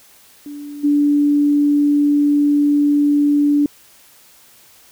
sine tone with level steps, 290.6 Hz, D4, 18 cents flat, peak -28 / -11 dBFS, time 0.46-3.66 s, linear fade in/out 2 ms, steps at 0.83 s, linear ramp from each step 20 ms, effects white hiss -48 dBFS RMS until 4.91 s

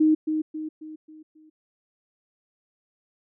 sine tone with echo, 311.1 Hz, D#4, in tune, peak -15 dBFS, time 0-0.15 s, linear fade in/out 10 ms, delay 270 ms, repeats 5, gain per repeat -7 dB, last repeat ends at 1.5 s, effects none

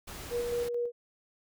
pink noise, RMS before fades -43 dBFS, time 0.07-0.69 s, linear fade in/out 10 ms
sine tone with tremolo, 478.9 Hz, A#4, 47 cents sharp, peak -28 dBFS, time 0.3-0.92 s, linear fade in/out 50 ms, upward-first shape square, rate 4.5 Hz, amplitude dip 30%
effects none

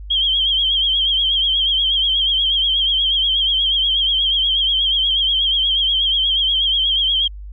sine tone with vibrato, 3194 Hz, G7, 32 cents sharp, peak -14 dBFS, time 0.1-7.28 s, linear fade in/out 10 ms, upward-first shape triangle, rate 8.3 Hz, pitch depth 86 cents each way, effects added 50 Hz sine -30 dBFS peak until 7.52 s

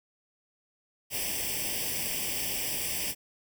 white noise with comb filter, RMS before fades -32 dBFS, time 1.1-3.15 s, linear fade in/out 50 ms, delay 0.37 ms, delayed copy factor +0.9, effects none

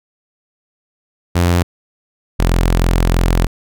sawtooth tone pair in turn, 87.31 / 43.13 Hz, F2 / F1, 0 / -21 cents, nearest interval octave, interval 1221 cents, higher first, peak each -7 dBFS, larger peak neither, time 1.35-1.63 / 2.39-3.47 s, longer second, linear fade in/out 10 ms, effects none

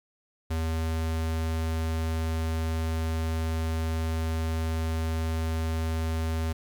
square tone, 80.8 Hz, E2, 34 cents flat, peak -27 dBFS, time 0.5-6.53 s, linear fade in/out 10 ms, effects 11-bit

